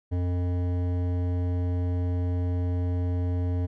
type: tone with hard clipping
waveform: triangle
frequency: 89 Hz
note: F2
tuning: 33 cents sharp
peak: -26 dBFS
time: 0.11-3.67 s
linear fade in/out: 20 ms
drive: 17 dB
effects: none